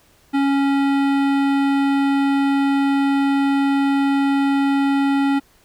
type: tone with hard clipping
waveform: sine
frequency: 277.2 Hz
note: C#4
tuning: in tune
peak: -17 dBFS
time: 0.33-5.4 s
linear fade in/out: 20 ms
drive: 17 dB
effects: pink hiss -55 dBFS RMS until 5.64 s